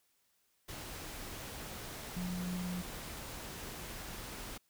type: tone in noise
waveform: sine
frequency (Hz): 179.7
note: F3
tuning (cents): +50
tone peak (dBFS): -36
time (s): 2.16-2.82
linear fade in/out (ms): 10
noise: pink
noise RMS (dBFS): -45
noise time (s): 0.68-4.58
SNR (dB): +6
effects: white hiss -75 dBFS RMS until 4.69 s

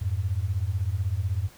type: beating tone pair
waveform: sine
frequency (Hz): 87.1 / 103.1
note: F2 / G#2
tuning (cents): -4 / -12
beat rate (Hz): 16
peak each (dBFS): -27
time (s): 0.01-1.49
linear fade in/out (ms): 10
effects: pink hiss -52 dBFS RMS until 1.57 s

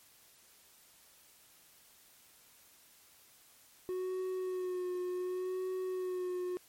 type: tone with vibrato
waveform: triangle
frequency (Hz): 366.6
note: F#4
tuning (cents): -16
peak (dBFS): -32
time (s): 3.89-6.57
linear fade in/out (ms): 0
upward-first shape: sine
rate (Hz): 0.68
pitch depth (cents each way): 27
effects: white hiss -62 dBFS RMS until 6.68 s + MP3 64 kbps

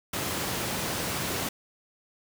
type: high-pass noise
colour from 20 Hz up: pink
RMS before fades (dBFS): -31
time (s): 0.13-1.49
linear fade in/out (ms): 5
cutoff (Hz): 110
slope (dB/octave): 12
effects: none

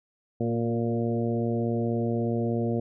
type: harmonic tone with a mistuned harmonic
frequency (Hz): 116.54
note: A#2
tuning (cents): 0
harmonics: 1 / 2 / 3 / 4 / 5 / 6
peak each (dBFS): -29 / -28 / -32 / -32 / -36 / -39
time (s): 0.4-2.8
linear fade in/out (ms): 5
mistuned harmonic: 3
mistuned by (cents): +23
effects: none

